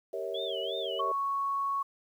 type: chord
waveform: sine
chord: G diminished seventh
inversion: none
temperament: equal with one note detuned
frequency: 392 / 466.2 / 554.4 / 647.9 Hz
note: G4 / Bb4 / Db5 / Fb5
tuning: 0 / 0 / 0 / -30 cents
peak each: -38 dBFS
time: 0.13-1.12 s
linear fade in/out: 5 ms
type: tone with vibrato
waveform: sine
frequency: 3253 Hz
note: G#7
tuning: 37 cents flat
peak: -36 dBFS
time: 0.34-1.01 s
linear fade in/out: 10 ms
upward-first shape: sine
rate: 2.9 Hz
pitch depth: 190 cents each way
type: tone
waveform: sine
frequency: 1108.7 Hz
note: C#6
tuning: in tune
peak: -28 dBFS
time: 0.99-1.83 s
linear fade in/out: 10 ms
effects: 10-bit